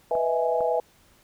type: chord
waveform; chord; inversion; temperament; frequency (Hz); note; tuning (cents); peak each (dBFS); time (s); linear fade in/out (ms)
sine; E major seventh; second; equal with one note detuned; 493.9 / 628 / 659.3 / 830.6; B4 / D#5 / E5 / G#5; 0 / +16 / 0 / 0; -25 / -30 / -26 / -28; 0.11-0.8; 2
type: clicks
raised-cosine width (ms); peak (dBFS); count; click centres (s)
1; -24; 2; 0.153 / 0.607
effects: pink hiss -59 dBFS RMS until 1.23 s